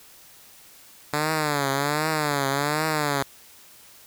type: tone with vibrato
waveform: 5% pulse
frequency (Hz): 146.83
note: D3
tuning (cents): 0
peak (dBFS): -11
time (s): 1.13-3.23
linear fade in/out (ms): 5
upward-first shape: triangle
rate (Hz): 1.3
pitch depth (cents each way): 140
effects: white hiss -50 dBFS RMS until 4.06 s